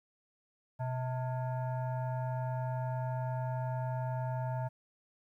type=tone with frequency modulation; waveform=sine; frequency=125.6 Hz; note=B2; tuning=30 cents sharp; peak=-32 dBFS; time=0.79-4.69 s; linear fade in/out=20 ms; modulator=770 Hz; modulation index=0.75; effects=12-bit